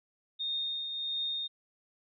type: tone with tremolo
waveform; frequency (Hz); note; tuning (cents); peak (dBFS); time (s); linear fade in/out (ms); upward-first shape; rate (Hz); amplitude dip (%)
sine; 3678; A#7; -24; -30; 0.39-1.48; 20; triangle; 1.5; 45
effects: none